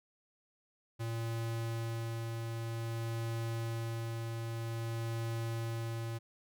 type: tone with tremolo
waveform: square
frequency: 114.7 Hz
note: A#2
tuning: 28 cents flat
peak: -35 dBFS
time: 0.99-6.19 s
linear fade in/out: 20 ms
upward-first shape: sine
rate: 0.52 Hz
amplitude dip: 25%
effects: none